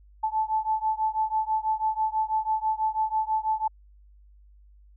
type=beating tone pair; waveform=sine; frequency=870 / 876.1 Hz; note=A5 / A5; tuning=-20 / -8 cents; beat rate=6.1 Hz; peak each=-26 / -27 dBFS; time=0.23-3.68 s; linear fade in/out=10 ms; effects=added 50 Hz sine -51 dBFS peak until 4.96 s